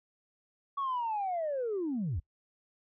sine linear sweep, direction down, 1133 to 63.9 Hz, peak -29 dBFS, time 0.77-2.2 s, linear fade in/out 10 ms, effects noise-tail reverb RT60 0.1 s tail -24 dB re dry + tanh soft clip ceiling -27 dBFS

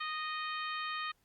harmonic tone with a mistuned harmonic, 620 Hz, D#5, 6 cents flat, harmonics 2 / 3 / 4 / 5 / 6 / 7, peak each -38 / -42 / -44 / -46 / -48 / -49 dBFS, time 0-1.12 s, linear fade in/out 10 ms, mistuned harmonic 7, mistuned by -20 cents, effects pink hiss -74 dBFS RMS until 1.24 s + Opus 48 kbps

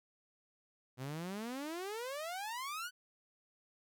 sawtooth exponential sweep, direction up, 123.47 to 1524 Hz, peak -36 dBFS, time 0.97-2.91 s, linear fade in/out 50 ms, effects none

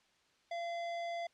sine tone with tanh clipping, 684 Hz, F5, 36 cents flat, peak -39 dBFS, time 0.51-1.27 s, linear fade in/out 5 ms, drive 18 dB, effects white hiss -71 dBFS RMS until 1.33 s + low-pass 5000 Hz 12 dB/octave

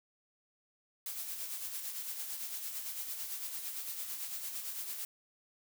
blue noise with tremolo, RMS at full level -39 dBFS, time 1.06-5.05 s, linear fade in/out 2 ms, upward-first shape sine, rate 8.9 Hz, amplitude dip 45%, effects none

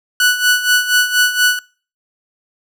sawtooth tone with tremolo, 1480 Hz, F#6, in tune, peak -5 dBFS, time 0.2-1.59 s, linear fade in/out 2 ms, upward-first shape sine, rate 4.2 Hz, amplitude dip 75%, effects noise-tail reverb RT60 0.4 s tail -23 dB re dry

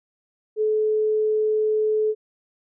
sine tone, 430.6 Hz, A4, 37 cents flat, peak -18 dBFS, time 0.56-2.15 s, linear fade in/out 50 ms, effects none

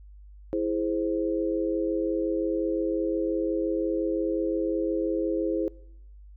sine chord, E augmented, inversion none, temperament equal, 329.6 / 415.3 / 523.3 Hz, E4 / G#4 / B#4, 0 / 0 / 0 cents, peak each -27 / -30 / -30 dBFS, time 0.53-5.68 s, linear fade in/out 0 ms, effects noise-tail reverb RT60 0.8 s tail -23 dB re dry + added 50 Hz sine -45 dBFS peak until 6.36 s

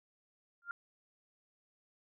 sine tone with exponential growth, 1396.9 Hz, F6, in tune, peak -33 dBFS, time 0.62-0.71 s, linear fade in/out 1 ms, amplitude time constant 19 ms, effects none

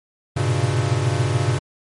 square tone cluster, 99.4 / 117.3 / 124.3 / 138.4 Hz, G2 / A#2 / B2 / C#3, +25 / +11 / +12 / -2 cents, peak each -24 dBFS, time 0.36-1.59 s, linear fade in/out 10 ms, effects MP3 48 kbps

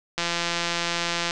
click train, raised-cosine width 0.2 ms, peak -8 dBFS, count 194, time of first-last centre 0.18-1.309 s, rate 171 Hz, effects resampled to 24000 Hz + 8-bit

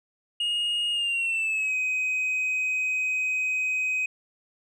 sine tone with pitch glide, 2861 to 2520 Hz, F7 to D#7, +41 to +21 cents, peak -21 dBFS, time 0.4-4.06 s, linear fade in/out 5 ms, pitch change -220 cents, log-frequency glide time 0.92-1.75 s, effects tanh soft clip ceiling -23 dBFS

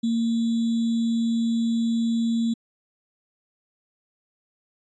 sine tone with sample-and-hold, 229.8 Hz, A#3, 25 cents flat, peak -20 dBFS, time 0.03-2.54 s, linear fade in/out 10 ms, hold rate 3675 Hz, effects resampled to 16000 Hz

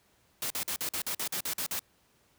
white noise bursts, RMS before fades -33 dBFS, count 11, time 0.42-1.793 s, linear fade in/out 2 ms, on 83 ms, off 46 ms, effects pink hiss -67 dBFS RMS until 2.38 s + high-pass 60 Hz 12 dB/octave

